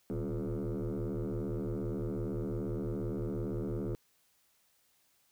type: tone with frequency modulation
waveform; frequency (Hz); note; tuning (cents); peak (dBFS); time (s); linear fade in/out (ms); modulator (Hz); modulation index
sine; 113.3; A#2; -49; -30; 0.1-3.95; 0; 77.5; 4.5
effects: tanh soft clip ceiling -32 dBFS + white hiss -71 dBFS RMS until 5.31 s